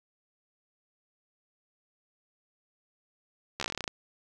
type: slowing click train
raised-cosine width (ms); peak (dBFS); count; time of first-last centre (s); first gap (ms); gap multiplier
0.2; -15; 13; 3.6-3.878; 13; 1.1
effects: none